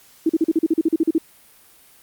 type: tone bursts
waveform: sine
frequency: 323.5 Hz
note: E4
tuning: 32 cents flat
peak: -13 dBFS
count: 13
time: 0.26-1.182 s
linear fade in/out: 5 ms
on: 34 ms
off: 40 ms
effects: white hiss -51 dBFS RMS until 2.02 s + Opus 48 kbps